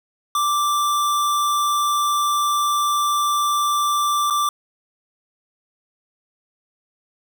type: tone with dropouts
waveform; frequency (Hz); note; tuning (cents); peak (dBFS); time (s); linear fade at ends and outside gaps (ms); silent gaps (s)
square; 1174.7; D6; 0; -18; 0.35-4.49; 2; 4.301-4.306
effects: none